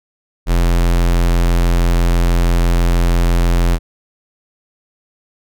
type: tone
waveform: square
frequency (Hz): 43.07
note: F1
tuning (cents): -23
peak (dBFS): -11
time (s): 0.46-3.79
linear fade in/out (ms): 50
effects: none